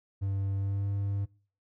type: tone with pitch glide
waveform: triangle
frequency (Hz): 98 to 99.77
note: G2 to G2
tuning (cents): 0 to +31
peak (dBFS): -26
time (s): 0.21-1.26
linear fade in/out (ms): 20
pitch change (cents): +31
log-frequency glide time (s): 0.56-0.86
effects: noise-tail reverb RT60 0.4 s tail -22 dB re dry

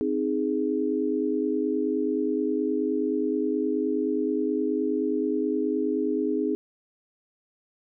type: chord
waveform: sine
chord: Ab major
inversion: first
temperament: equal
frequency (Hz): 261.6 / 311.1 / 415.3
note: C4 / Eb4 / Ab4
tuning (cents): 0 / 0 / 0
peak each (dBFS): -28 / -27 / -27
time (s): 0.01-6.55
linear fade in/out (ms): 0
effects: none

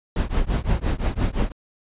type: noise with tremolo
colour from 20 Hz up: brown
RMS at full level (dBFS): -17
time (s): 0.16-1.52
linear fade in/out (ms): 2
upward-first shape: triangle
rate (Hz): 5.8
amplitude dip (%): 100
effects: resampled to 8000 Hz

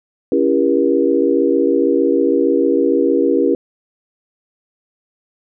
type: chord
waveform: sine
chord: C# diminished seventh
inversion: none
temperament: just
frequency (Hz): 277.2 / 332.6 / 399.1 / 479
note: C#4 / E4 / G4 / Bb4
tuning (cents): 0 / +16 / +31 / +47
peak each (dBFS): -17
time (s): 0.32-3.55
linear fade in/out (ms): 2
effects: none

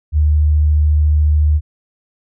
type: tone with vibrato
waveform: sine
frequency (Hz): 75.5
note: D2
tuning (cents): +48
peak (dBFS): -9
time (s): 0.12-1.61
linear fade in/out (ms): 50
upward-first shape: triangle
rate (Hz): 14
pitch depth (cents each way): 10
effects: none

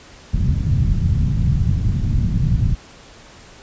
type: low-pass noise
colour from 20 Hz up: white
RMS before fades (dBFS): -17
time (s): 0.33-2.75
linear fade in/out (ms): 10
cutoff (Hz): 150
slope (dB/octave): 24
effects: pink hiss -43 dBFS RMS until 3.62 s + resampled to 16000 Hz

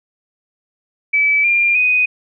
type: tone with pitch steps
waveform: sine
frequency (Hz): 2300 / 2395 / 2494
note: D7 / D7 / D#7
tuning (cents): -37 / +33 / +3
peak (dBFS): -11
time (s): 1.13-2.06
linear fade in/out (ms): 10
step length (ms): 310
effects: none

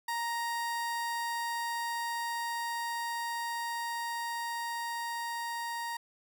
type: tone with level ramp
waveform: 30% pulse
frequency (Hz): 935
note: A#5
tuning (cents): +5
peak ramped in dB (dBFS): -29 to -32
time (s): 0.08-5.97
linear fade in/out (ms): 5
effects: none

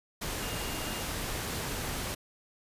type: tone in noise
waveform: sine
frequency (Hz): 2818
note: F7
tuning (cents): +15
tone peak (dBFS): -44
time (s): 0.42-1.03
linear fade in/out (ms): 10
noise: pink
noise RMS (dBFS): -35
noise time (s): 0.21-2.15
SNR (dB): -12
effects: resampled to 32000 Hz

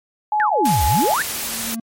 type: tone with tremolo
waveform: sine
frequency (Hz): 847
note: G#5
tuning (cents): +34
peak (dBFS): -15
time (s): 0.32-1.14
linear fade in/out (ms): 2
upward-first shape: sine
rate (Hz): 3.6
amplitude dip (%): 25
type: exponential two-way sweep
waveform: sine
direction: down then up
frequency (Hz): 1867 to 62.5 to 1867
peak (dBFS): -17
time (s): 0.4-1.22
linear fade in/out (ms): 0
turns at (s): 0.85
type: noise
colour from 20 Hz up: white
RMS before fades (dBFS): -25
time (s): 0.65-1.75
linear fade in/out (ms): 5
type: tone with exponential growth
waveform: triangle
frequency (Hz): 227.9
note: A#3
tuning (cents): -39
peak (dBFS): -21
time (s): 1.06-1.8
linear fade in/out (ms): 5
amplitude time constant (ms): 160
effects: MP3 64 kbps

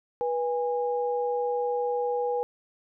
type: tone pair together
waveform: sine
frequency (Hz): 487.6 / 820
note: B4 / G#5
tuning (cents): -22 / -22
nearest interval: major sixth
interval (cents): 900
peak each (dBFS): -26 / -30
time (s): 0.21-2.43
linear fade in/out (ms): 0
effects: none

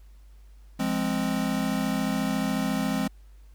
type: chord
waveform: square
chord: F minor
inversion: none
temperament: equal with one note detuned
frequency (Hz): 173.41 / 207.7 / 261.6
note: F3 / Ab3 / C4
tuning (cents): -12 / 0 / 0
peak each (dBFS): -32 / -29 / -29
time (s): 0.79-3.08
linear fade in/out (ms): 10
effects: added 50 Hz sine -47 dBFS peak until 3.54 s + pink hiss -66 dBFS RMS until 3.54 s

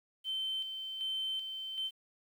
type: tone with tremolo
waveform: sine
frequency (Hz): 3092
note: G7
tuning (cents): -24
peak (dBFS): -32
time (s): 0.24-1.91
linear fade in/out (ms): 50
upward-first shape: square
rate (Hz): 1.3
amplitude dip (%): 50
effects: tanh soft clip ceiling -29 dBFS + 10-bit

